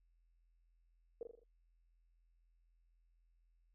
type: tone with echo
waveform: sine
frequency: 466.2 Hz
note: A#4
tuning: in tune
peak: -40 dBFS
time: 1.21-1.23 s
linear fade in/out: 2 ms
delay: 41 ms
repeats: 5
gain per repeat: -5 dB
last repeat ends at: 1.435 s
effects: noise-tail reverb RT60 0.2 s tail -26 dB re dry + added 42 Hz sine -70 dBFS peak until 3.74 s